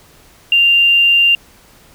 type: tone with tanh clipping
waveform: triangle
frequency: 2787 Hz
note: F7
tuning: 4 cents flat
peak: -7 dBFS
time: 0.52-1.35 s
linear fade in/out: 2 ms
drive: 2 dB
effects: pink hiss -46 dBFS RMS until 1.94 s